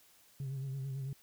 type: tone with vibrato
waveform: sine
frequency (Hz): 135.1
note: C#3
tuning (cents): -44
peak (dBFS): -34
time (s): 0.4-1.13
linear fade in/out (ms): 2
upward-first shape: sine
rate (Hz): 9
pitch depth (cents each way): 50
effects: tanh soft clip ceiling -35 dBFS + white hiss -64 dBFS RMS until 1.22 s